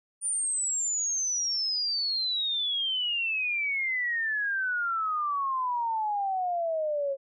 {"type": "exponential sweep", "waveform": "sine", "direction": "down", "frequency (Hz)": [9397, 540], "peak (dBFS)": -26, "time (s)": [0.21, 7.17], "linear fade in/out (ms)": 50, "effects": []}